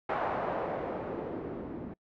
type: noise with low-pass filter sweep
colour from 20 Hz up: blue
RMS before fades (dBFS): -35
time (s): 0.09-1.94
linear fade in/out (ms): 5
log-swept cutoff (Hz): 880 to 250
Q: 1.4
effects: noise-tail reverb RT60 0.1 s tail -26 dB re dry + low-pass 2000 Hz 12 dB/octave